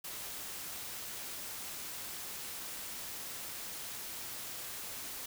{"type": "noise", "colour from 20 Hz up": "white", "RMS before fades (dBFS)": -43, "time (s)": [0.04, 5.26], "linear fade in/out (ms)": 5, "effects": []}